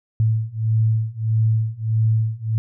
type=beating tone pair; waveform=sine; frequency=110 / 111.6 Hz; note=A2 / A2; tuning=0 / +25 cents; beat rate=1.6 Hz; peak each=-20 / -19 dBFS; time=0.2-2.58 s; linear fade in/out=0 ms; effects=none